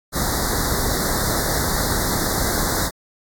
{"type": "band-stop noise", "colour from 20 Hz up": "pink", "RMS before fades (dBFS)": -21, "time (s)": [0.12, 2.91], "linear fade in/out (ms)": 50, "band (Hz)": [2000, 3700], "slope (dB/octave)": 96, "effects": ["AAC 64 kbps"]}